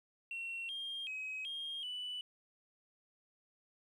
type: tone with pitch steps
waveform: sine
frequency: 2724 / 3213 / 2540 / 3228 / 2976 Hz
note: F7 / G7 / D#7 / G#7 / F#7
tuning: -44 / +42 / +35 / -50 / +9 cents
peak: -38 dBFS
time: 0.31-2.21 s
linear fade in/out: 2 ms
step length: 380 ms
effects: tanh soft clip ceiling -36 dBFS + 12-bit